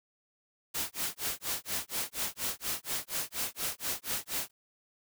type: noise with tremolo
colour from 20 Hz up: white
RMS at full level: -32 dBFS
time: 0.74-4.51 s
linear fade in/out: 10 ms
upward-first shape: sine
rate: 4.2 Hz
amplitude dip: 100%
effects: none